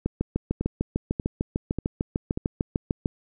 two click trains, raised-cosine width 3 ms, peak -14 / -11 dBFS, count 4 / 21, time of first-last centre 0.61-2.375 / 0.06-3.059 s, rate 1.7 / 6.67 Hz, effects none

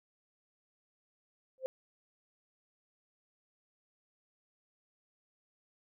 sine tone with exponential growth, 522 Hz, C5, 4 cents flat, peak -27 dBFS, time 1.58-1.66 s, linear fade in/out 0 ms, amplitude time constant 16 ms, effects none

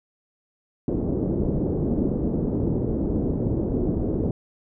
white low-pass noise, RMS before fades -24 dBFS, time 0.88-4.31 s, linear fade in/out 2 ms, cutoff 400 Hz, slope 24 dB/octave, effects none

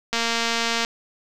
click train, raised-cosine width 0.2 ms, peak -6 dBFS, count 167, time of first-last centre 0.13-0.849 s, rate 231 Hz, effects none

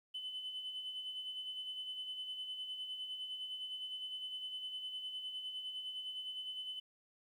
sine tone with tremolo, 3023 Hz, F#7, 36 cents sharp, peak -38 dBFS, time 0.14-6.8 s, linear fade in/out 10 ms, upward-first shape sine, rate 9.8 Hz, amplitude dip 50%, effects tanh soft clip ceiling -36 dBFS + 12-bit

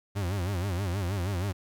40% pulse tone with vibrato, 93.8 Hz, F#2, 24 cents sharp, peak -27 dBFS, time 0.15-1.53 s, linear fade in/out 20 ms, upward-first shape sine, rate 6.3 Hz, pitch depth 160 cents each way, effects 11-bit

